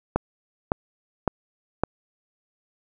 click train, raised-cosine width 1 ms, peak -6 dBFS, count 4, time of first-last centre 0.16-1.836 s, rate 1.79 Hz, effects none

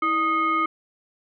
sine tone with frequency modulation, 1244.5 Hz, D#6, in tune, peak -19 dBFS, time 0.02-0.66 s, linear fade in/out 5 ms, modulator 920 Hz, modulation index 0.73, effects none

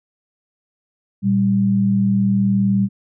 sine tone pair together, 116.8 / 196.29 Hz, A#2 / G3, +4 / +3 cents, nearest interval major sixth, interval 899 cents, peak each -21 / -14 dBFS, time 1.22-2.89 s, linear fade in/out 50 ms, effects none

